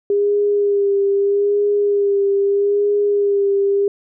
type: tone with vibrato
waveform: sine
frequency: 403.8 Hz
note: G#4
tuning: 49 cents flat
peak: -13 dBFS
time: 0.1-3.88 s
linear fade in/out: 2 ms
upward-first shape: sine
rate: 0.79 Hz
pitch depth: 28 cents each way
effects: none